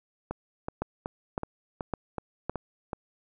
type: two click trains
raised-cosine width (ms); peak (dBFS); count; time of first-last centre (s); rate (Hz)
1; -18 / -15; 8 / 4; 0.31-2.932 / 0.82-2.496; 2.67 / 1.79
effects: none